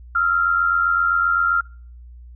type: tone pair together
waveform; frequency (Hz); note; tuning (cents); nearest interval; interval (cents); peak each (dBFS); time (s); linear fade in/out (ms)
sine; 1300 / 1387.7; E6 / F6; -24 / -11; minor second; 113; -23 / -16; 0.15-1.61; 5
effects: noise-tail reverb RT60 0.5 s tail -26 dB re dry + added 60 Hz sine -38 dBFS peak until 2.35 s